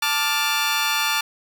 15% pulse chord, D minor, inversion second, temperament just, 881 / 1174.7 / 1409.6 Hz, A5 / D6 / F6, +2 / 0 / +16 cents, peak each -18 dBFS, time 0.02-1.21 s, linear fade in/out 5 ms, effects none

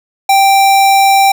square tone, 784 Hz, G5, in tune, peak -6 dBFS, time 0.29-1.32 s, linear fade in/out 5 ms, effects none

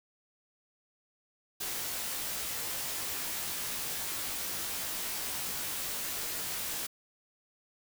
white noise with comb filter, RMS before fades -36 dBFS, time 1.6-6.87 s, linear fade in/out 10 ms, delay 18 ms, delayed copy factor -0.95, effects none

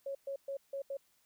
sine tone bursts at uneven times, 551 Hz, C#5, 11 cents flat, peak -36 dBFS, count 5, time 0.06-0.15 / 0.27-0.36 / 0.48-0.57 / 0.73-0.82 / 0.9-0.97 s, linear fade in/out 5 ms, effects white hiss -72 dBFS RMS until 1.25 s

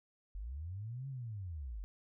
sine linear two-way sweep, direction up then down, 43.65 to 138.59 to 43.65 Hz, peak -40 dBFS, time 0.35-1.84 s, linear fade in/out 0 ms, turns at 1.08 s, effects none

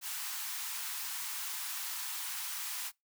white high-pass noise, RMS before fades -39 dBFS, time 0.01-2.92 s, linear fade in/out 50 ms, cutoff 820 Hz, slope 48 dB/octave, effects noise-tail reverb RT60 0.2 s tail -25 dB re dry

